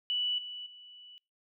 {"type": "tone with level steps", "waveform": "sine", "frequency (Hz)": 2960, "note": "F#7", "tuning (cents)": 0, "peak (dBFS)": [-28, -39, -49], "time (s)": [0.1, 1.18], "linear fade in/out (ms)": 0, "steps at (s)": [0.38, 0.66], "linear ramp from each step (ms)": 5, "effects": ["noise-tail reverb RT60 0.3 s tail -26 dB re dry"]}